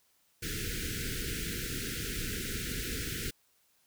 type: band-stop noise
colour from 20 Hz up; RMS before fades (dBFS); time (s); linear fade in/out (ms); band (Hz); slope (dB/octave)
pink; -36; 0.42-3.31; 10; 480 to 1400; 96
effects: white hiss -70 dBFS RMS until 3.86 s